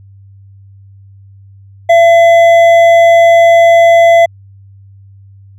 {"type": "tone with hard clipping", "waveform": "sine", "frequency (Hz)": 675, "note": "E5", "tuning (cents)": 41, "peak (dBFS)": -4, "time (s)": [1.89, 4.26], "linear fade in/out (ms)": 10, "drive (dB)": 7, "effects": ["added 98 Hz sine -35 dBFS peak until 5.58 s"]}